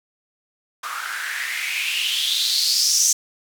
blue noise with band-pass filter sweep, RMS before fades -22 dBFS, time 0.83-3.13 s, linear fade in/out 5 ms, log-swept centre 1200 to 6400 Hz, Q 5.8, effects none

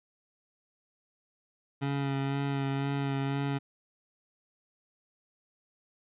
25% pulse tone with vibrato, 138.59 Hz, C#3, in tune, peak -25 dBFS, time 1.81-3.59 s, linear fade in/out 20 ms, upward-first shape sine, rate 2 Hz, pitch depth 20 cents each way, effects resampled to 8000 Hz

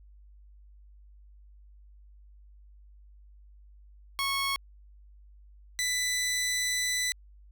15% pulse tone pair in turn, 1100 / 1990.8 Hz, C#6 / B6, -14 / +13 cents, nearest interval minor seventh, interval 1027 cents, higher second, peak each -21 dBFS, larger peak neither, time 4.19-4.56 / 5.79-7.12 s, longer second, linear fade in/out 0 ms, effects added 50 Hz sine -51 dBFS peak until 7.51 s

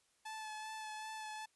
sawtooth tone with vibrato, 867 Hz, A5, 26 cents flat, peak -40 dBFS, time 0.25-1.46 s, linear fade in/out 10 ms, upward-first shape sine, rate 2.6 Hz, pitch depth 18 cents each way, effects white hiss -75 dBFS RMS until 1.55 s + resampled to 24000 Hz

